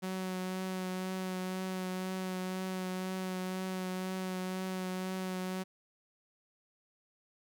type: tone with vibrato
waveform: sawtooth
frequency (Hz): 186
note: F#3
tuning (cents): +9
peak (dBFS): -31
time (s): 0.02-5.64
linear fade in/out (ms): 20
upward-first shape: triangle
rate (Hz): 2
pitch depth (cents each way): 18
effects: 12-bit